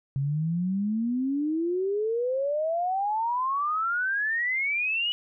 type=exponential sweep; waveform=sine; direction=up; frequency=134 to 2960 Hz; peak=-24 dBFS; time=0.16-5.12 s; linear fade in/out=0 ms; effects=none